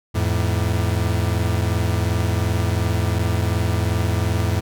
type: tone pair together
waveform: 40% pulse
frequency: 84.94 / 107.7 Hz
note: F2 / A2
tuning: -48 / -37 cents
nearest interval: major third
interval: 411 cents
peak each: -20 dBFS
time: 0.14-4.61 s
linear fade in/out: 20 ms
effects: none